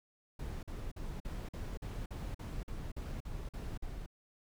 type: noise bursts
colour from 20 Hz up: brown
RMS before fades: -41 dBFS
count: 13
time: 0.39-4.062 s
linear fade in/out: 5 ms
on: 240 ms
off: 46 ms
effects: none